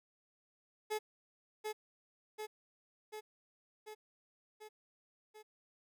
30% pulse tone with echo, 428.4 Hz, A4, 46 cents flat, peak -32 dBFS, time 0.9-0.99 s, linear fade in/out 20 ms, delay 740 ms, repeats 6, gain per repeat -3 dB, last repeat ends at 5.43 s, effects none

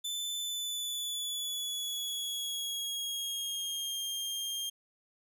sawtooth tone with pitch glide, 3520 to 3209 Hz, A7 to G7, 0 to +40 cents, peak -31 dBFS, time 0.04-4.7 s, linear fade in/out 10 ms, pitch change -160 cents, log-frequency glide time 0.38-3.99 s, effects none

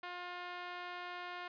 5% pulse tone with band-pass filter, 355.4 Hz, F4, 30 cents sharp, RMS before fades -45 dBFS, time 0.03-1.48 s, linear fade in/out 5 ms, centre 900 Hz, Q 0.74, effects resampled to 11025 Hz

